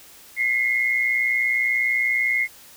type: tone pair together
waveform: sine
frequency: 2023 / 2143 Hz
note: B6 / C7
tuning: +41 / +41 cents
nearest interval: minor second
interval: 100 cents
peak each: -23 / -20 dBFS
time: 0.36-2.48 s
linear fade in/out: 50 ms
effects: white hiss -47 dBFS RMS until 2.76 s